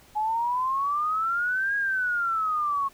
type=exponential two-way sweep; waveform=sine; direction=up then down; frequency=839 to 1649 to 1091 Hz; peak=-23 dBFS; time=0.15-2.89 s; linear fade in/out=20 ms; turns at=1.76 s; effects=pink hiss -55 dBFS RMS until 2.93 s